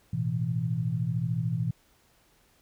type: chord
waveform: sine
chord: A suspended second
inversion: none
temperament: equal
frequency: 110 / 123.47 / 164.81 Hz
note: A2 / B2 / E3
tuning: 0 / 0 / 0 cents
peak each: -33 / -29 / -30 dBFS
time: 0.13-1.71 s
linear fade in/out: 5 ms
effects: pink hiss -64 dBFS RMS until 2.61 s